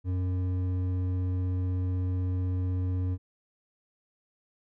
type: tone with hard clipping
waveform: sine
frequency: 91.6 Hz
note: F#2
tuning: 17 cents flat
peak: -28 dBFS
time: 0.04-3.18 s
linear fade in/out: 50 ms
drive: 8 dB
effects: none